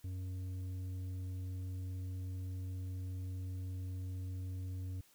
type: tone with tanh clipping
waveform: sine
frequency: 92.5 Hz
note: F#2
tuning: in tune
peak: -40 dBFS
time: 0.04-5.01 s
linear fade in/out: 5 ms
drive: 7 dB
effects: white hiss -67 dBFS RMS until 5.14 s